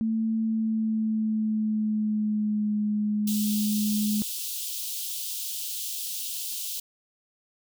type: tone with pitch glide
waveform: sine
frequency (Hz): 222.6 to 210.1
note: A3 to G#3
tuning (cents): +20 to +20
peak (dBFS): -23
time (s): 0.01-4.22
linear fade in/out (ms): 0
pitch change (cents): -100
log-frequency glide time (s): 0.4-2.75
type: high-pass noise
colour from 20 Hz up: white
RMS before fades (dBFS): -33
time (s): 3.27-6.8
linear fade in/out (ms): 5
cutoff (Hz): 2900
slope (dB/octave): 48
effects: none